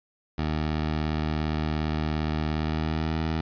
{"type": "tone with pitch glide", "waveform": "15% pulse", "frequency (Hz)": [77.3, 79.93], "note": ["D#2", "D#2"], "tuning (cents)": [-11, 47], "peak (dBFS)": -19, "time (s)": [0.38, 3.41], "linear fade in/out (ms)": 5, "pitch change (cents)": 58, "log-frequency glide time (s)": [2.53, 3.19], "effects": ["resampled to 11025 Hz", "9-bit"]}